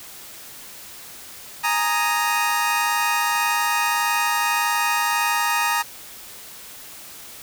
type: chord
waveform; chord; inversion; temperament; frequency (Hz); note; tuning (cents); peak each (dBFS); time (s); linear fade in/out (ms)
25% pulse; Ab suspended second; none; equal; 830.6 / 932.3 / 1244.5; Ab5 / Bb5 / Eb6; 0 / 0 / 0; -23 / -18 / -20; 1.63-5.83; 20
effects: white hiss -40 dBFS RMS until 7.42 s